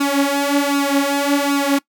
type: tone with flanger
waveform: sawtooth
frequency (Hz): 281.9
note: C#4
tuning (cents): +29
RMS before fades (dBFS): -17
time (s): 0-1.79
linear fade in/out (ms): 10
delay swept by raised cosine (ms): 0.75 to 5.95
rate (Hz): 1.3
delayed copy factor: +0.75
effects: noise-tail reverb RT60 0.1 s tail -21 dB re dry